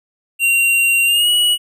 square tone with pitch glide, 2758 to 2922 Hz, F7 to F#7, -22 to -22 cents, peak -12 dBFS, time 0.39-1.58 s, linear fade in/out 50 ms, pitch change +100 cents, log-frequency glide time 1.05-1.3 s, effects none

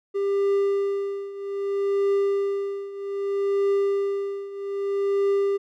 triangle tone with tremolo, 397.8 Hz, G4, 25 cents sharp, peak -16 dBFS, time 0.14-5.58 s, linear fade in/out 20 ms, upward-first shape triangle, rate 0.63 Hz, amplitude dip 85%, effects none

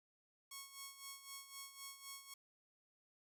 5% pulse tone with tremolo, 1100 Hz, C#6, 14 cents flat, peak -36 dBFS, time 0.51-2.34 s, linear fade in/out 5 ms, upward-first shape sine, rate 3.9 Hz, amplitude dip 70%, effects none

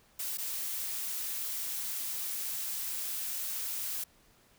blue noise with dropouts, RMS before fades -36 dBFS, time 0.19-4.04 s, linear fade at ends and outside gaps 5 ms, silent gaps 0.374-0.382 s, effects pink hiss -64 dBFS RMS until 4.58 s

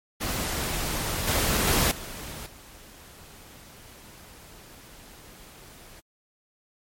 pink noise with level steps, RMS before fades -29 / -24 / -22 / -38 / -48 dBFS, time 0.2-6.01 s, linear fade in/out 20 ms, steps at 1.27 / 1.67 / 1.91 / 2.46 s, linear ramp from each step 5 ms, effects MP3 64 kbps

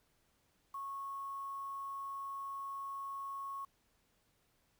sine tone with quantisation, 1100 Hz, C#6, 14 cents flat, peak -40 dBFS, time 0.74-3.65 s, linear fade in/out 5 ms, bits 10, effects pink hiss -75 dBFS RMS until 4.79 s

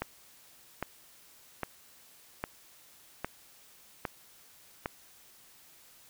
click train, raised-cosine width 0.5 ms, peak -17 dBFS, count 7, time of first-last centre 0.02-4.859 s, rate 1.24 Hz, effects white hiss -58 dBFS RMS until 6.09 s

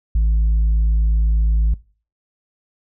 sine tone, 54.2 Hz, A1, 25 cents flat, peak -10 dBFS, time 0.15-1.74 s, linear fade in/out 5 ms, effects noise-tail reverb RT60 0.4 s tail -23 dB re dry + tanh soft clip ceiling -12 dBFS

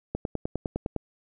click train, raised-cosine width 2 ms, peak -15 dBFS, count 9, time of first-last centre 0.15-0.963 s, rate 9.84 Hz, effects none

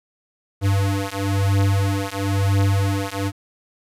square beating tone pair, 98 / 99 Hz, G2 / G2, 0 / +18 cents, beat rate 1 Hz, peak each -21 dBFS, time 0.61-3.32 s, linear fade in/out 50 ms, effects resampled to 32000 Hz + 8-bit

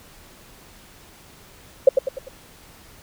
sine tone with echo, 532 Hz, C5, 29 cents sharp, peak -5 dBFS, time 1.87-1.89 s, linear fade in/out 5 ms, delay 99 ms, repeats 4, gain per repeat -7 dB, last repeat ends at 2.286 s, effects pink hiss -48 dBFS RMS until 3.02 s

